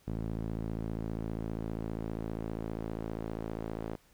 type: tone with band-pass filter sweep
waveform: sawtooth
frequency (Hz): 55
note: A1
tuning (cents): 0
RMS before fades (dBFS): -37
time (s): 0.07-3.96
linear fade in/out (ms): 10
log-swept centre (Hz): 200 to 420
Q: 0.8
effects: pink hiss -65 dBFS RMS until 4.13 s